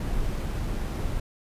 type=noise with sample-and-hold; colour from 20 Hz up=brown; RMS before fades=-28 dBFS; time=0-1.2 s; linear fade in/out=5 ms; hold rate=11025 Hz; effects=resampled to 32000 Hz